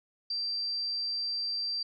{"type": "tone", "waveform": "sine", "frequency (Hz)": 4699, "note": "D8", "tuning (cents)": 0, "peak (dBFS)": -30, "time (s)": [0.3, 1.83], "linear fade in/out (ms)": 5, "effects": []}